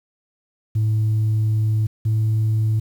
sine tone pair in turn, 108.7 / 109.46 Hz, A2 / A2, -21 / -9 cents, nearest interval unison, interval 12 cents, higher second, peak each -14 dBFS, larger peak neither, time 0.75-1.87 / 2.05-2.8 s, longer first, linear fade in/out 10 ms, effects tanh soft clip ceiling -14 dBFS + 8-bit

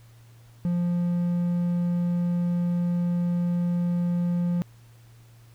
triangle tone, 174.61 Hz, F3, in tune, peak -20 dBFS, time 0.65-4.62 s, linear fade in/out 0 ms, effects added 116 Hz sine -49 dBFS peak until 5.54 s + pink hiss -60 dBFS RMS until 5.54 s

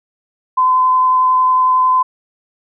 sine tone with vibrato, 1022 Hz, C6, 41 cents flat, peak -9 dBFS, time 0.57-2.03 s, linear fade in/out 10 ms, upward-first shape triangle, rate 11 Hz, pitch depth 10 cents each way, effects none

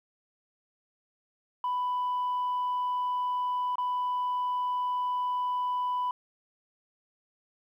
sine tone with dropouts, 993 Hz, B5, 9 cents sharp, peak -25 dBFS, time 1.64-6.11 s, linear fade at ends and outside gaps 2 ms, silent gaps 3.756-3.782 s, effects tanh soft clip ceiling -25 dBFS + 11-bit

